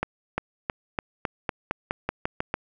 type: accelerating click train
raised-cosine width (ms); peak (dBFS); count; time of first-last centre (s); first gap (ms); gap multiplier
0.5; -10; 12; 0.03-2.541; 350; 0.91
effects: none